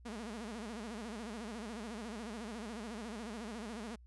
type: tone with vibrato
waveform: sawtooth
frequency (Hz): 222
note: A3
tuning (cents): +16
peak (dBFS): -38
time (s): 0.05-3.96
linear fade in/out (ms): 10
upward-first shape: sine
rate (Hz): 14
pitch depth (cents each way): 160
effects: added 60 Hz sine -55 dBFS peak until 4.06 s + resampled to 24000 Hz